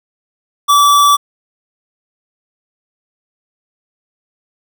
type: tone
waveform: square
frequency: 1155 Hz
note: D6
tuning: 29 cents flat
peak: -7 dBFS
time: 0.68-1.17 s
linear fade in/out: 20 ms
effects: none